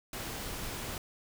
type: noise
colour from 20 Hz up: pink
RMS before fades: -39 dBFS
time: 0.13-0.98 s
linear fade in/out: 2 ms
effects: none